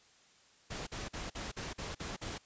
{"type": "noise bursts", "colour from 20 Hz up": "pink", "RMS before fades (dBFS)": -41, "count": 8, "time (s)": [0.7, 2.382], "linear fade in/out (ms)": 10, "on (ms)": 170, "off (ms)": 46, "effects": ["white hiss -64 dBFS RMS until 2.45 s", "resampled to 16000 Hz"]}